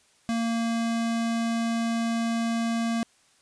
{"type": "tone", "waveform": "square", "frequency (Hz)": 230, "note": "A#3", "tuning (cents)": -23, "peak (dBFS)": -25, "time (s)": [0.29, 3.03], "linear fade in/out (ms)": 0, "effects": ["white hiss -62 dBFS RMS until 3.41 s", "resampled to 22050 Hz"]}